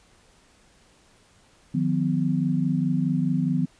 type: tone cluster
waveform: sine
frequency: 154.5 / 179.3 / 251.6 Hz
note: D#3 / F3 / B3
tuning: -12 / +46 / +32 cents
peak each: -25 dBFS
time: 1.74-3.66 s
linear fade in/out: 10 ms
effects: pink hiss -58 dBFS RMS until 3.79 s + resampled to 22050 Hz